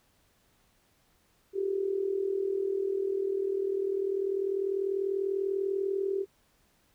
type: tone with amplitude modulation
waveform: sine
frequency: 390.5 Hz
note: G4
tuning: 7 cents flat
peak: -24 dBFS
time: 1.53-6.26 s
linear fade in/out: 50 ms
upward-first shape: sine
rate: 40.2 Hz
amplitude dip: 70%
effects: pink hiss -68 dBFS RMS until 6.94 s